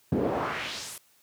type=noise with band-pass filter sweep; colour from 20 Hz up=brown; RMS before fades=-30 dBFS; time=0.12-0.98 s; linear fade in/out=2 ms; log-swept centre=260 to 12000 Hz; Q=1.7; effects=white hiss -63 dBFS RMS until 1.22 s + high-pass 80 Hz 12 dB/octave